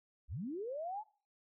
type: linear sweep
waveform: sine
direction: up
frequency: 41.74 to 886 Hz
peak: -38 dBFS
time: 0.28-1.04 s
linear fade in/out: 50 ms
effects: noise-tail reverb RT60 0.4 s tail -20 dB re dry